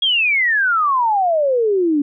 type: exponential sweep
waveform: sine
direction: down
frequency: 3337 to 279.7 Hz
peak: -13 dBFS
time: 0.02-2.02 s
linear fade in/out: 5 ms
effects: none